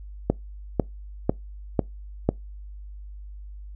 click train, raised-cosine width 2 ms, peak -5 dBFS, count 5, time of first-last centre 0.3-2.29 s, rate 2.01 Hz, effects noise-tail reverb RT60 0.2 s tail -25 dB re dry + added 50 Hz sine -37 dBFS peak until 3.75 s

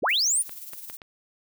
sine linear sweep, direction up, 98 to 9956 Hz, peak -20 dBFS, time 0.02-0.43 s, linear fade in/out 20 ms
violet noise with tremolo, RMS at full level -38 dBFS, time 0.09-0.97 s, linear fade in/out 0 ms, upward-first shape sine, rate 19 Hz, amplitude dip 55%
clicks, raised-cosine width 0.3 ms, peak -25 dBFS, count 4, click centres 0.494 / 0.734 / 0.899 / 1.018 s
effects none

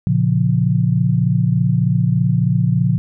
sine chord, Bb minor, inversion none, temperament just, 116.54 / 139.85 / 174.81 Hz, Bb2 / Db3 / F3, 0 / +16 / +2 cents, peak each -17 dBFS, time 0.07-2.98 s, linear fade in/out 0 ms, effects none

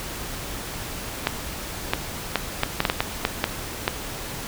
clicks, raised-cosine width 0.3 ms, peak -3 dBFS, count 11, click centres 1.271 / 1.935 / 2.357 / 2.634 / 2.804 / 2.852 / 2.899 / 3.005 / 3.251 / 3.441 / 3.879 s, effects pink hiss -33 dBFS RMS until 4.47 s

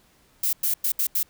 violet noise bursts at uneven times, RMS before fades -23 dBFS, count 5, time 0.43-0.53 / 0.63-0.74 / 0.84-0.92 / 0.99-1.07 / 1.15-1.23 s, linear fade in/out 5 ms, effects pink hiss -60 dBFS RMS until 1.29 s

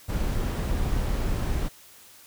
brown noise, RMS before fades -26 dBFS, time 0.08-1.69 s, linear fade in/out 20 ms, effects white hiss -51 dBFS RMS until 2.26 s

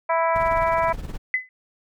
harmonic tone, 329.6 Hz, E4, in tune, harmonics 2 / 3 / 4 / 5 / 6 / 7, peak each -22 / -21 / -29 / -33 / -33 / -33 dBFS, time 0.09-0.93 s, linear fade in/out 10 ms
brown noise with tremolo, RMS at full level -29 dBFS, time 0.35-1.18 s, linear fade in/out 10 ms, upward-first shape triangle, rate 19 Hz, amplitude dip 80%
sine tone with exponential decay, 2021 Hz, B6, 39 cents sharp, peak -15 dBFS, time 1.34-1.49 s, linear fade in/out 1 ms, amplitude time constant 32 ms
effects none

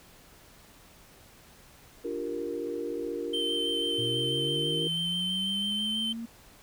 sine chord, G minor seventh, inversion second, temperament equal, 293.7 / 349.2 / 392 / 466.2 Hz, D4 / F4 / G4 / Bb4, 0 / 0 / 0 / 0 cents, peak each -38 / -36 / -40 / -34 dBFS, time 2.04-4.88 s, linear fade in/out 10 ms
triangle tone with vibrato, 3104 Hz, G7, 18 cents flat, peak -27 dBFS, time 3.33-6.13 s, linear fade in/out 10 ms, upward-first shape square, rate 6.1 Hz, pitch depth 11 cents each way
sine linear sweep, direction up, 117.4 to 233.1 Hz, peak -34 dBFS, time 3.98-6.26 s, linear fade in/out 10 ms
effects pink hiss -55 dBFS RMS until 6.62 s

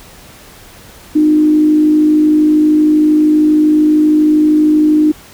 sine tone with frequency modulation, 305.2 Hz, D#4, 33 cents flat, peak -6 dBFS, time 1.15-5.12 s, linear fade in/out 10 ms, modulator 52.8 Hz, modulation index 0.28, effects pink hiss -38 dBFS RMS until 5.33 s

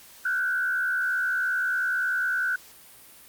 sine tone with frequency modulation, 1501 Hz, F#6, 24 cents sharp, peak -23 dBFS, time 0.25-2.56 s, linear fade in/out 5 ms, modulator 70.2 Hz, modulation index 0.9, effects white hiss -50 dBFS RMS until 3.28 s + Opus 48 kbps

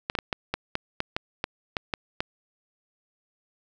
clicks, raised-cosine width 0.3 ms, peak -10 dBFS, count 12, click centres 0.099 / 0.152 / 0.188 / 0.328 / 0.54 / 0.754 / 1.004 / 1.165 / 1.441 / 1.768 / 1.938 / 2.205 s, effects none

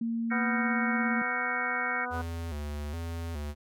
sine tone, 230 Hz, A#3, 23 cents flat, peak -28 dBFS, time 0.01-1.22 s, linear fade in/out 5 ms
sine chord, G half-diminished seventh, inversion third, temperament equal with one note detuned, 1374.5 / 1568 / 1864.7 / 2217 Hz, F6 / G6 / Bb6 / Db7, -28 / 0 / 0 / 0 cents, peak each -35 dBFS, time 0.3-2.06 s, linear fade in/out 20 ms
harmonic tone, 247.2 Hz, B3, 2 cents sharp, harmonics 1 / 2 / 3 / 4 / 5 / 6, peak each -42 / -41 / -37 / -40 / -40 / -39 dBFS, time 0.31-2.22 s, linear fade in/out 10 ms
square tone with vibrato, 78.5 Hz, D#2, 16 cents sharp, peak -34 dBFS, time 2.1-3.55 s, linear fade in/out 50 ms, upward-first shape square, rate 1.2 Hz, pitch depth 110 cents each way
effects none

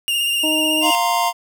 45% pulse tone with vibrato, 2813 Hz, F7, 12 cents sharp, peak -17 dBFS, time 0.08-0.95 s, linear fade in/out 0 ms, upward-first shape sine, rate 16 Hz, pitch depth 31 cents each way
harmonic tone, 311.1 Hz, D#4, in tune, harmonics 1 / 2 / 3, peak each -21 / -25 / -30 dBFS, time 0.43-0.91 s, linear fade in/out 10 ms
square chord, F suspended fourth, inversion none, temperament just, 698.5 / 931.3 / 1047.7 Hz, F5 / Bb5 / C6, 0 / -2 / +2 cents, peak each -21 / -20 / -23 dBFS, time 0.81-1.33 s, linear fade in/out 50 ms
effects none

